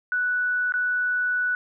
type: tone with dropouts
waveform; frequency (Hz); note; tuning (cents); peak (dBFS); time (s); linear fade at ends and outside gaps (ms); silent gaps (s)
sine; 1480; F#6; 0; -21; 0.12-1.55; 1; 0.722-0.739
effects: none